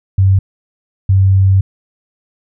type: tone pair in turn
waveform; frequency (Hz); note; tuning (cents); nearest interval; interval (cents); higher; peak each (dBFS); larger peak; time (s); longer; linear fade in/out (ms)
sine; 96.1 / 96.1; G2 / G2; -34 / -34; unison; 0; neither; -6; neither; 0.18-0.39 / 1.09-1.61; second; 5
effects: none